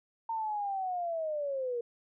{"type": "linear sweep", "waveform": "sine", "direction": "down", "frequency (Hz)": [914, 466.2], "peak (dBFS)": -31, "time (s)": [0.29, 1.81], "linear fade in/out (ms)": 5, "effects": []}